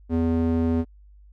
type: tone with band-pass filter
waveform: square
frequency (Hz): 82.41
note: E2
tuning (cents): 0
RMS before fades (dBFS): -22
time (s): 0.09-0.85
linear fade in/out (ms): 50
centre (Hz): 270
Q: 1.5
effects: added 50 Hz sine -47 dBFS peak until 1.32 s